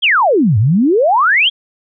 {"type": "exponential two-way sweep", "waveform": "sine", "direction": "down then up", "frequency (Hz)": [3418, 97.7, 3418], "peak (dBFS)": -8, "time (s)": [0.02, 1.5], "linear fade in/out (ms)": 20, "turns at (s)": 0.58, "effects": []}